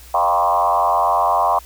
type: tone with frequency modulation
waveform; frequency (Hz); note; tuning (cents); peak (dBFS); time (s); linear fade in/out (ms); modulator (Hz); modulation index
sine; 880; A5; 0; -13; 0.14-1.59; 5; 89.3; 2.8
effects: added 60 Hz sine -41 dBFS peak until 1.65 s + white hiss -44 dBFS RMS until 1.65 s